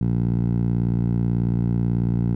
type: tone with band-pass filter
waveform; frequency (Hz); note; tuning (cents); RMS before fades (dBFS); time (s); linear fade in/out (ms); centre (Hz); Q
10% pulse; 58.27; A#1; 0; -21; 0.01-2.35; 5; 140; 1.9
effects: none